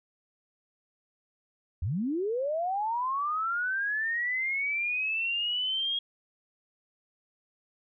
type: linear sweep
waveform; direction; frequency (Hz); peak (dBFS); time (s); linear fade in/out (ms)
sine; up; 70.3 to 3286; -27; 1.82-5.99; 5
effects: none